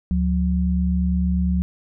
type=tone pair together; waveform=sine; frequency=72.41 / 181.1 Hz; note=D2 / F#3; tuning=-24 / -37 cents; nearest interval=octave + major third; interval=1587 cents; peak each=-20 dBFS; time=0.11-1.62 s; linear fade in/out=0 ms; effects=none